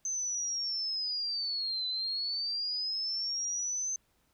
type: linear two-way sweep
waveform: sine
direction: down then up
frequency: 6230 to 4000 to 6230 Hz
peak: -31 dBFS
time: 0.05-3.96 s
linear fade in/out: 2 ms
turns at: 1.87 s
effects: pink hiss -72 dBFS RMS until 4.33 s